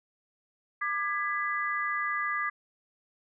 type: chord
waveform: sine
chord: G# diminished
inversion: second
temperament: just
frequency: 1196.1 / 1661.2 / 1993.5 Hz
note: D6 / G#6 / B6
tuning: +31 / 0 / +16 cents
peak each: -31 / -33 / -33 dBFS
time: 0.81-2.5 s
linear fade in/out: 10 ms
effects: none